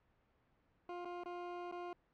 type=tone with dropouts; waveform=20% pulse; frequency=352.4 Hz; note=F4; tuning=16 cents sharp; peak=-38 dBFS; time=0.89-1.93 s; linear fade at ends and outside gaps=2 ms; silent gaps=1.048-1.054 / 1.236-1.258 / 1.714-1.723 s; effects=pink hiss -75 dBFS RMS until 2.13 s + low-pass 2000 Hz 12 dB/octave